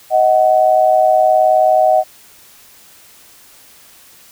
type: tone pair together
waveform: sine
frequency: 629 / 748 Hz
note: D#5 / F#5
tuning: +19 / +19 cents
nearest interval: minor third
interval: 300 cents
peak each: -11 dBFS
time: 0.1-2.04 s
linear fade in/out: 50 ms
effects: white hiss -44 dBFS RMS until 4.31 s